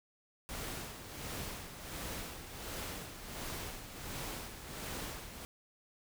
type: noise with tremolo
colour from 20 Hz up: pink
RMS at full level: -41 dBFS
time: 0.49-5.45 s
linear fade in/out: 0 ms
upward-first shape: sine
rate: 1.4 Hz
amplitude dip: 60%
effects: none